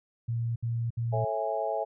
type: tone bursts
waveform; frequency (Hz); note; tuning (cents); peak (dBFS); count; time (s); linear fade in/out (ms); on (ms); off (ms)
sine; 116.54; A#2; 0; -27; 3; 0.28-1.25; 10; 280; 65
type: chord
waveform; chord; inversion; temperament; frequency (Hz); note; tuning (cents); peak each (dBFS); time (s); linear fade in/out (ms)
sine; A major seventh; none; just; 440 / 550 / 660 / 825; A4 / C#5 / E5 / G#5; 0 / -14 / +2 / -12; -35 / -34 / -31 / -33; 1.12-1.85; 20
effects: none